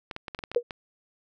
clicks, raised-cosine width 0.3 ms, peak -19 dBFS, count 9, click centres 0.112 / 0.164 / 0.282 / 0.348 / 0.39 / 0.438 / 0.516 / 0.548 / 0.708 s
sine tone with exponential decay, 480 Hz, B4, 49 cents flat, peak -15 dBFS, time 0.56-0.63 s, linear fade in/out 5 ms, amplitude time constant 15 ms
effects none

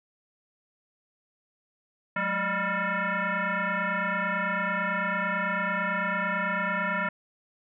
sine tone with frequency modulation, 212.5 Hz, G#3, 40 cents sharp, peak -25 dBFS, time 2.16-7.09 s, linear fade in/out 5 ms, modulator 396 Hz, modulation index 4.9, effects none

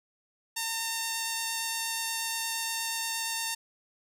5% pulse tone with vibrato, 909 Hz, A#5, 44 cents flat, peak -18 dBFS, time 0.56-3.55 s, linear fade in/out 10 ms, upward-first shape triangle, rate 8.5 Hz, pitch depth 8 cents each way, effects none

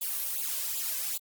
blue noise with flanger, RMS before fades -32 dBFS, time 0.01-1.18 s, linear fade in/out 10 ms, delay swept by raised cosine 0.26 to 1.96 ms, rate 2.6 Hz, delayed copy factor +0.9, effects Opus 24 kbps

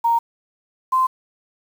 sine tone pair in turn, 930 / 1037.8 Hz, A#5 / C6, -4 / -14 cents, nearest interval major second, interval 190 cents, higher second, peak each -14 dBFS, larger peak neither, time 0.04-0.19 / 0.92-1.07 s, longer neither, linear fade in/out 10 ms, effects 7-bit

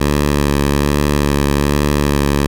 10% pulse tone with vibrato, 72 Hz, D2, 34 cents flat, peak -4 dBFS, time 0-2.47 s, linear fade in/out 10 ms, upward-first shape sine, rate 1.2 Hz, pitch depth 25 cents each way, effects none

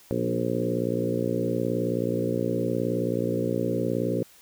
harmonic tone with a mistuned harmonic, 59.1 Hz, A#1, 24 cents sharp, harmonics 2 / 3 / 4 / 5 / 6 / 7 / 8 / 9, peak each -32 / -32 / -32 / -32 / -32 / -32 / -32 / -32 dBFS, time 0.11-4.23 s, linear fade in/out 0 ms, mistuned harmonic 4, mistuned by +19 cents, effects white hiss -54 dBFS RMS until 4.41 s

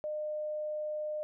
sine tone, 607 Hz, D#5, 43 cents flat, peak -33 dBFS, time 0.04-1.23 s, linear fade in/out 0 ms, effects none

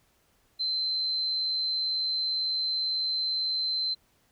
sine tone, 4089 Hz, C8, 41 cents flat, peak -26 dBFS, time 0.59-3.95 s, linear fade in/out 20 ms, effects pink hiss -67 dBFS RMS until 4.31 s

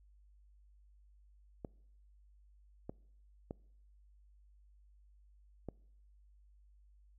clicks, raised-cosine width 2 ms, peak -28 dBFS, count 4, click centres 1.648 / 2.895 / 3.509 / 5.687 s, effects noise-tail reverb RT60 0.7 s tail -25 dB re dry + added 50 Hz sine -61 dBFS peak until 7.18 s

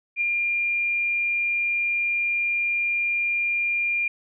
sine tone with ADSR envelope, 2400 Hz, D7, 37 cents sharp, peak -19 dBFS, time 0.16-4.08 s, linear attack 52 ms, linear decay 6 ms, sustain -2 dB, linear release 4 ms, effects none

